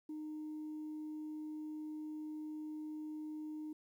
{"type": "tone", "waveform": "sine", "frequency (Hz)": 307.1, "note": "D#4", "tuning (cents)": -23, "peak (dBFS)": -40, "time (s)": [0.09, 3.73], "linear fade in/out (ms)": 5, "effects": ["tanh soft clip ceiling -39 dBFS", "12-bit"]}